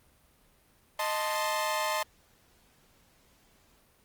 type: chord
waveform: sawtooth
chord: A diminished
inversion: second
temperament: equal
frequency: 622.3 / 880 / 1046.5 Hz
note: Eb5 / A5 / C6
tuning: 0 / 0 / 0 cents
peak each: -29 dBFS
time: 0.99-2.03 s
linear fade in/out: 5 ms
effects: pink hiss -64 dBFS RMS until 4.04 s + Opus 32 kbps